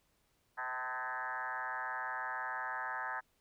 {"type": "tone with frequency modulation", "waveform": "sine", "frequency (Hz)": 1273, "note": "D#6", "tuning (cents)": 39, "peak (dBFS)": -36, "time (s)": [0.57, 3.21], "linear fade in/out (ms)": 20, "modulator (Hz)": 126, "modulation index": 4.1, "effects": ["pink hiss -75 dBFS RMS until 3.4 s"]}